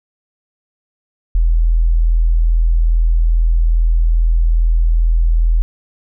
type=tone; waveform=sine; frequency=41.2 Hz; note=E1; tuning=in tune; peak=-9 dBFS; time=1.35-5.62 s; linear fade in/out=0 ms; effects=none